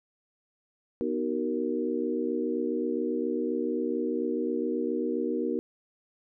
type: chord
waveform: sine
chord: B major seventh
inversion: none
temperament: equal with one note detuned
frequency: 246.9 / 311.1 / 378.4 / 466.2 Hz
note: B3 / D#4 / F#4 / A#4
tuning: 0 / 0 / +39 / 0 cents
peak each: -32 dBFS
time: 1.01-5.59 s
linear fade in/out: 0 ms
effects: none